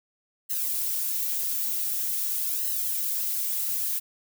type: noise with flanger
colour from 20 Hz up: violet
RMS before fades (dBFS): -28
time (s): 0.49-4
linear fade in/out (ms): 20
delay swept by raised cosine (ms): 0.85 to 6.75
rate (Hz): 0.46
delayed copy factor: -0.75
effects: none

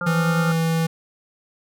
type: harmonic tone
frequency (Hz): 174.61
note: F3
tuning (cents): 0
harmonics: 1 / 3 / 5 / 7 / 8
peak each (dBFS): -30 / -32 / -37 / -31 / -26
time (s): 0.01-0.52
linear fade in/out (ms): 2
type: tone with pitch glide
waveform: square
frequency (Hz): 164.81 to 163.58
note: E3 to E3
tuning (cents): 0 to -13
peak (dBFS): -19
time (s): 0.06-0.87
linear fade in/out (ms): 10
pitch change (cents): -13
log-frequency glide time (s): 0.41-0.57
effects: none

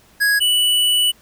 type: tone pair in turn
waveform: square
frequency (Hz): 1661.2 / 2960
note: G#6 / F#7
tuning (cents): 0 / 0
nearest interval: minor seventh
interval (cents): 1000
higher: second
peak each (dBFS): -14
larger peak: neither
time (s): 0.2-0.4 / 0.4-1.12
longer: second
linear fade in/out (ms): 20
effects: pink hiss -52 dBFS RMS until 1.21 s

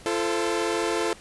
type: chord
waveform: sawtooth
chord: F major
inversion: none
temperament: equal with one note detuned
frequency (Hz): 341.4 / 440 / 523.3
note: F4 / A4 / C5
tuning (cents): -39 / 0 / 0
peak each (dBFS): -23 / -23 / -28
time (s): 0.06-1.13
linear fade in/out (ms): 0
effects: pink hiss -48 dBFS RMS until 1.2 s + resampled to 24000 Hz

